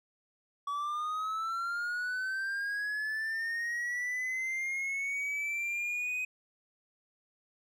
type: linear sweep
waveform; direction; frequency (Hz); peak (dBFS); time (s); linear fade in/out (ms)
triangle; up; 1134 to 2514; -30; 0.67-6.25; 5
effects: none